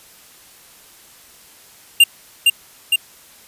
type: tone with echo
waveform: square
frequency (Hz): 2794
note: F7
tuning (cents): 0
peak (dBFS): -6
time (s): 2-2.04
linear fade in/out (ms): 5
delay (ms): 460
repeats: 2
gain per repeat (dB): -3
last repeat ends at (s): 2.96
effects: white hiss -46 dBFS RMS until 3.47 s + resampled to 32000 Hz

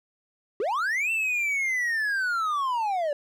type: linear two-way sweep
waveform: triangle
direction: up then down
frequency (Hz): 360 to 2700 to 562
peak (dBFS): -22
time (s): 0.6-3.13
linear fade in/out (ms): 2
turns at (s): 1.11
effects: none

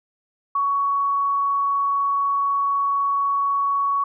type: tone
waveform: sine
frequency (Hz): 1119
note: C#6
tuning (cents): +16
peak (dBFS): -18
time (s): 0.55-4.04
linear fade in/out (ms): 5
effects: none

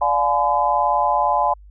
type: chord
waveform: sine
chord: D diminished seventh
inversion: none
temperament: just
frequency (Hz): 587.3 / 704.8 / 845.8 / 1014.9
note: D5 / F5 / Ab5 / Cb6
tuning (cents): 0 / +16 / +31 / +47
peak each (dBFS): -24 / -22 / -19 / -20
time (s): 0.01-1.54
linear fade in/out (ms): 10
effects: added 50 Hz sine -41 dBFS peak until 1.7 s

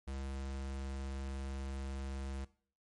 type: tone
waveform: square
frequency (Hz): 67.6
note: C#2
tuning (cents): -43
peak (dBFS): -40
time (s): 0.07-2.45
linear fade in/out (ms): 10
effects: noise-tail reverb RT60 0.5 s tail -19 dB re dry + MP3 48 kbps

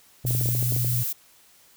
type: tone with vibrato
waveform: sine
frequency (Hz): 121.3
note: B2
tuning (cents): -31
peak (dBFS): -23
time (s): 0.24-1.04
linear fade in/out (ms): 20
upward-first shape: sine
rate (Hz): 19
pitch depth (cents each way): 34
type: clicks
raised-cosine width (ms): 2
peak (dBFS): -21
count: 11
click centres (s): 0.251 / 0.308 / 0.35 / 0.412 / 0.458 / 0.489 / 0.551 / 0.627 / 0.723 / 0.764 / 0.847
type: noise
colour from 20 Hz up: violet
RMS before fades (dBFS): -28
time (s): 0.26-1.13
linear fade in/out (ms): 10
effects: white hiss -56 dBFS RMS until 1.76 s

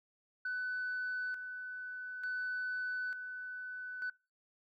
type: tone with tremolo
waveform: sine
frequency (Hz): 1499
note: F#6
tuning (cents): +22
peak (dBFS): -33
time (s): 0.45-4.1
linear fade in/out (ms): 5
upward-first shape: square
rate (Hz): 0.56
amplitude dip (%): 55
effects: noise-tail reverb RT60 0.3 s tail -25 dB re dry + tanh soft clip ceiling -32 dBFS

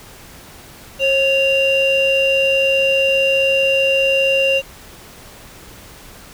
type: ring-modulated tone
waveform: triangle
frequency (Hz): 1661.2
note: G#6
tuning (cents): 0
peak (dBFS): -6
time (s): 0.99-4.62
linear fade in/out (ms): 50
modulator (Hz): 1120
effects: tanh soft clip ceiling -8 dBFS + pink hiss -40 dBFS RMS until 6.33 s

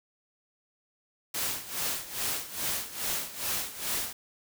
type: noise with tremolo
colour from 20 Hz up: white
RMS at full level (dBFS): -30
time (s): 1.34-4.13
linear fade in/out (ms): 5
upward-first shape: sine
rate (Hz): 2.4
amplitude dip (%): 80
effects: none

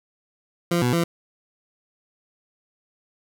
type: tone with pitch steps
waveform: 20% pulse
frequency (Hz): 172.3 / 123 / 169.5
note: F3 / B2 / E3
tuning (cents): -23 / -7 / +49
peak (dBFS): -14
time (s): 0.71-1.04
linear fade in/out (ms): 5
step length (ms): 110
effects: none

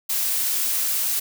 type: noise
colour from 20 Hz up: blue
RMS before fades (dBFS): -23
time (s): 0.09-1.2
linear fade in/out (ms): 10
effects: none

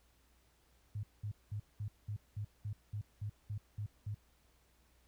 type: tone bursts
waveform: sine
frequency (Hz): 104.1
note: G#2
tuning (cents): +5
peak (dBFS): -37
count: 12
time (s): 0.95-4.146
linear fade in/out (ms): 5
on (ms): 83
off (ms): 200
effects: added 60 Hz sine -70 dBFS peak until 5.07 s + pink hiss -72 dBFS RMS until 5.07 s

